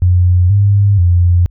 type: tone with pitch steps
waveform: sine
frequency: 89.6 / 100.8 / 87.8 Hz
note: F2 / G2 / F2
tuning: +45 / +49 / +10 cents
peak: -6 dBFS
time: 0.02-1.46 s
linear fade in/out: 0 ms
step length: 480 ms
effects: added 50 Hz sine -41 dBFS peak until 1.5 s